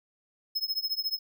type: tone with tremolo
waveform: square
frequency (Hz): 5170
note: E8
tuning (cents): -34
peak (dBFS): -25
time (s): 0.55-1.19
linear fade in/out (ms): 10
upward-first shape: triangle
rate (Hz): 14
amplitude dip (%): 100
effects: none